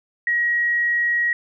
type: tone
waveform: sine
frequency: 1900 Hz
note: A#6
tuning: 33 cents sharp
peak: -17 dBFS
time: 0.27-1.33 s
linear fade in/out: 2 ms
effects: none